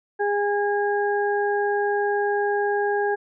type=harmonic tone; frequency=409 Hz; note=G#4; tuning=26 cents flat; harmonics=1 / 2 / 4; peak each=-22 / -25 / -28 dBFS; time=0.19-3.16 s; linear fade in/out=20 ms; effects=none